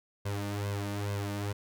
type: tone with flanger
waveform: sawtooth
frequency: 101.6 Hz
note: G#2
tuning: 38 cents flat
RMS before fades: -34 dBFS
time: 0.25-1.53 s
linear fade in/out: 10 ms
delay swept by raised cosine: 1.9 to 3.4 ms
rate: 2.3 Hz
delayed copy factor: +1
effects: none